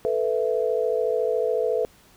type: chord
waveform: sine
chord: A suspended second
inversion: none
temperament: equal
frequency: 440 / 493.9 / 659.3 Hz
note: A4 / B4 / E5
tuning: 0 / 0 / 0 cents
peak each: -24 / -24 / -28 dBFS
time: 0.05-1.85 s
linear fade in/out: 0 ms
effects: pink hiss -55 dBFS RMS until 2.16 s